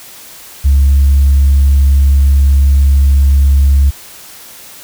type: tone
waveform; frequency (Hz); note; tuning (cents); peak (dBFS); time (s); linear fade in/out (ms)
sine; 69.3; C#2; 0; -3; 0.64-3.91; 20
effects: tanh soft clip ceiling -2 dBFS + white hiss -34 dBFS RMS until 4.83 s